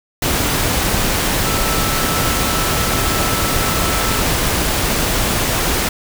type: tone in noise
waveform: sine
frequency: 1318.5 Hz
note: E6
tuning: in tune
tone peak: -25 dBFS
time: 1.44-4.22 s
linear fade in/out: 5 ms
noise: pink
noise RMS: -17 dBFS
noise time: 0.22-5.89 s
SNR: -11 dB
effects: none